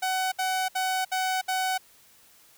sawtooth tone bursts, 750 Hz, F#5, 23 cents sharp, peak -21 dBFS, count 5, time 0.02-1.78 s, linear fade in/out 10 ms, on 300 ms, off 65 ms, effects white hiss -57 dBFS RMS until 2.57 s

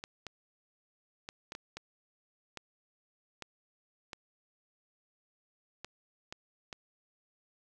clicks, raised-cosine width 0.2 ms, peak -24 dBFS, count 12, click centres 0.039 / 0.267 / 1.289 / 1.521 / 1.551 / 1.77 / 2.573 / 3.423 / 4.132 / 5.846 / 6.325 / 6.728 s, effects none

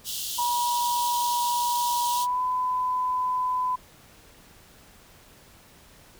pink high-pass noise, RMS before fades -32 dBFS, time 0.04-2.27 s, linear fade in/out 50 ms, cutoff 2900 Hz, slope 96 dB/octave
sine tone with pitch glide, 964 to 1006.1 Hz, B5 to B5, -42 to +32 cents, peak -23 dBFS, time 0.38-3.76 s, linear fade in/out 10 ms, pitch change +74 cents, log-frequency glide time 2.1-2.41 s
effects pink hiss -53 dBFS RMS until 6.19 s

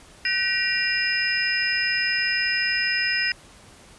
sine tone cluster, 1522 / 1907 / 2382 / 2773 / 5050 Hz, F#6 / A#6 / D7 / F7 / D#8, +48 / +39 / +24 / -13 / +25 cents, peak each -30 / -25 / -28 / -29 / -26 dBFS, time 0.25-3.32 s, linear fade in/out 2 ms, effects pink hiss -49 dBFS RMS until 3.98 s + resampled to 24000 Hz

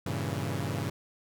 sawtooth chord, G diminished seventh, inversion none, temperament equal, 98 / 116.54 / 138.59 / 164.81 Hz, G2 / Bb2 / Db3 / Fb3, 0 / 0 / 0 / 0 cents, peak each -31 / -33 / -31 / -34 dBFS, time 0.06-0.9 s, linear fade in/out 5 ms, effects none

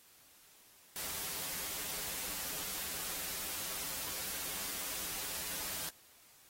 white noise with comb filter, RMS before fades -40 dBFS, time 0.96-5.89 s, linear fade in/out 0 ms, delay 8.5 ms, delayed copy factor -0.6, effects white hiss -62 dBFS RMS until 6.49 s + AAC 48 kbps

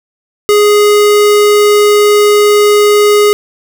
square tone, 415.3 Hz, G#4, in tune, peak -5 dBFS, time 0.49-3.33 s, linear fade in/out 0 ms, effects none

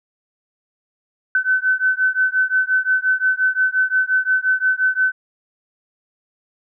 sine beating tone pair, 1516 / 1521.7 Hz, F#6 / F#6, +42 / +48 cents, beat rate 5.7 Hz, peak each -18 dBFS, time 1.35-5.12 s, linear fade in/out 2 ms, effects none

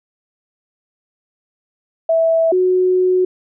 sine tone pair in turn, 655 / 367.6 Hz, E5 / F#4, -11 / -11 cents, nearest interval minor seventh, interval 1000 cents, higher first, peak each -11 dBFS, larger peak neither, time 2.09-2.52 / 2.52-3.25 s, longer second, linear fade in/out 5 ms, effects none

